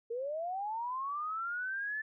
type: linear sweep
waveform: sine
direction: up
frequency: 450.5 to 1760 Hz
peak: -34 dBFS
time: 0.1-2.02 s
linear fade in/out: 10 ms
effects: none